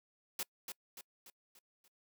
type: noise with echo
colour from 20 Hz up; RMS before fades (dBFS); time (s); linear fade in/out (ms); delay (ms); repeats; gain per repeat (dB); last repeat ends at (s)
white; -38; 0.39-0.43; 2; 290; 5; -6; 1.88
effects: noise-tail reverb RT60 0.1 s tail -26 dB re dry + high-pass 200 Hz 12 dB/octave